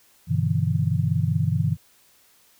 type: chord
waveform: sine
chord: E minor seventh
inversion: first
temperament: just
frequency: 98.89 / 123.61 / 148.33 / 164.81 Hz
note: G2 / B2 / D3 / E3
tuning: +16 / +2 / +18 / 0 cents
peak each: -25 dBFS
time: 0.27-1.77 s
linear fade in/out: 50 ms
effects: white hiss -58 dBFS RMS until 2.59 s